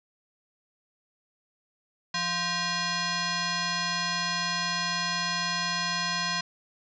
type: tone with frequency modulation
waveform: sine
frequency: 1568 Hz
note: G6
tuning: in tune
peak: -26 dBFS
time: 2.14-6.41 s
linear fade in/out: 5 ms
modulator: 870 Hz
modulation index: 4.4
effects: none